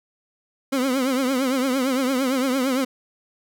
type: tone with vibrato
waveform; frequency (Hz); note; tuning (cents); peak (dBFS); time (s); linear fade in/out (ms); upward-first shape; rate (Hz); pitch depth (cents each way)
30% pulse; 261.6; C4; 0; -17; 0.72-2.85; 10; triangle; 8.8; 120
effects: none